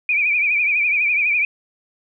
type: tone with vibrato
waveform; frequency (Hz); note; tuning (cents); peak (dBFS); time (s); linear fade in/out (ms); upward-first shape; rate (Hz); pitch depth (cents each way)
sine; 2389; D7; +29; -15; 0.09-1.45; 2; triangle; 12; 100
effects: none